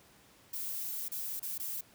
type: noise with dropouts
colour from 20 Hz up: violet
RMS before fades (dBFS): -38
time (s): 0.53-1.81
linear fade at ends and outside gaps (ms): 5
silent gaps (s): 1.084-1.117 / 1.396-1.427 / 1.58-1.597
effects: pink hiss -61 dBFS RMS until 1.94 s + high-pass 80 Hz 12 dB/octave